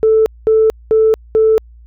sine tone bursts, 440 Hz, A4, in tune, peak -6 dBFS, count 4, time 0.03-1.58 s, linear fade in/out 0 ms, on 230 ms, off 210 ms, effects tanh soft clip ceiling -3 dBFS + added 58 Hz sine -37 dBFS peak until 1.86 s

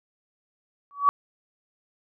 sine tone with exponential growth, 1136 Hz, C#6, 42 cents sharp, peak -11 dBFS, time 0.91-1.09 s, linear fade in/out 0 ms, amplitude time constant 37 ms, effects none

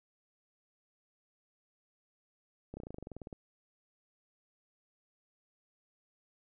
slowing click train, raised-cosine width 2 ms, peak -30 dBFS, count 15, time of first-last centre 2.74-3.328 s, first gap 30 ms, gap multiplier 1.05, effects none

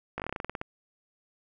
slowing click train, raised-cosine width 0.5 ms, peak -18 dBFS, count 13, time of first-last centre 0.18-0.614 s, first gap 18 ms, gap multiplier 1.12, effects none

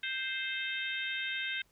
harmonic tone, 524 Hz, C5, 2 cents sharp, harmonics 3 / 4 / 5 / 6 / 7, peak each -38 / -39 / -40 / -41 / -41 dBFS, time 0.03-1.62 s, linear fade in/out 5 ms, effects pink hiss -70 dBFS RMS until 1.71 s

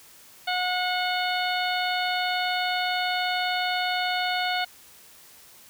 harmonic tone with a mistuned harmonic, 727 Hz, F#5, 31 cents flat, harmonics 1 / 2 / 3 / 4 / 5 / 6, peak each -27 / -30 / -32 / -33 / -34 / -35 dBFS, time 0.47-4.65 s, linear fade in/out 10 ms, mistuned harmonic 4, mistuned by +29 cents, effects white hiss -51 dBFS RMS until 5.69 s

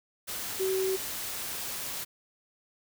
sine tone in noise, 379.8 Hz, F#4, 45 cents sharp, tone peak -26 dBFS, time 0.59-0.97 s, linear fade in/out 20 ms, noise white, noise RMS -36 dBFS, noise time 0.27-2.05 s, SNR +7 dB, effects none

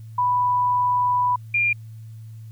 sine tone pair in turn, 987.8 / 2400 Hz, B5 / D7, 0 / +37 cents, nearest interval octave + minor third, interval 1537 cents, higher second, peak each -17 dBFS, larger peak neither, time 0.18-1.36 / 1.54-1.73 s, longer first, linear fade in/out 5 ms, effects added 111 Hz sine -36 dBFS peak until 2.51 s + white hiss -62 dBFS RMS until 2.51 s

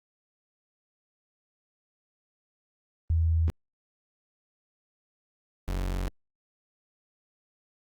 sine / 40% pulse tone pair in turn, 81.7 / 46.1 Hz, E2 / F#1, -15 / -6 cents, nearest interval minor seventh, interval 991 cents, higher first, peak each -21 / -27 dBFS, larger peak first, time 3.1-3.5 / 5.68-6.08 s, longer neither, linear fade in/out 0 ms, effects Opus 24 kbps

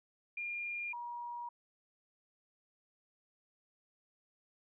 sine tone pair in turn, 2408 / 955.6 Hz, D7 / A#5, +43 / +43 cents, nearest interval octave + major third, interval 1600 cents, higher first, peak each -37 / -40 dBFS, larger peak first, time 0.37-0.93 / 0.93-1.49 s, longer neither, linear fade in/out 5 ms, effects none

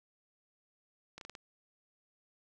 slowing click train, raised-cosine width 0.2 ms, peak -29 dBFS, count 5, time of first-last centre 1.18-1.352 s, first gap 32 ms, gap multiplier 1.2, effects none

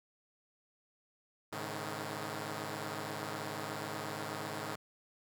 5% pulse chord, Ab suspended fourth, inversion none, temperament equal with one note detuned, 106.44 / 138.59 / 155.56 Hz, Ab2 / Db3 / Eb3, +43 / 0 / 0 cents, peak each -31 / -33 / -31 dBFS, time 1.52-4.76 s, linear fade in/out 10 ms, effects none

